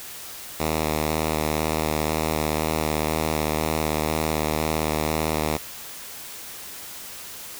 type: tone with vibrato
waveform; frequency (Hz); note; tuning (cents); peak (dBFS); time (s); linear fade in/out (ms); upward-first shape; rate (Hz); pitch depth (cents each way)
5% pulse; 77.78; D#2; 0; -11; 0.59-5.58; 20; square; 2; 18
effects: white hiss -38 dBFS RMS until 7.59 s